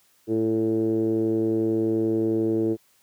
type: tone with low-pass filter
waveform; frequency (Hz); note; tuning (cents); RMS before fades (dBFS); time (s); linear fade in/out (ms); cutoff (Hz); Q
10% pulse; 111.3; A2; +20; -23; 0.27-2.77; 50; 380; 8.8
effects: white hiss -62 dBFS RMS until 3.02 s + high-pass 60 Hz 12 dB/octave